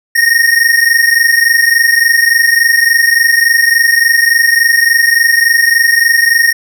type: tone pair together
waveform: square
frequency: 1841.2 / 1864.7 Hz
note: A#6 / A#6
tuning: -22 / 0 cents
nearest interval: unison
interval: 22 cents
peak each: -10 dBFS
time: 0.15-6.53 s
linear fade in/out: 10 ms
effects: none